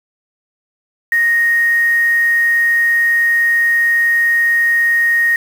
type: tone with quantisation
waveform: sine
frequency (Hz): 1864.7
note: A#6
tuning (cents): 0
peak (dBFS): -10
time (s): 1.12-5.36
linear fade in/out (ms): 2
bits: 5
effects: none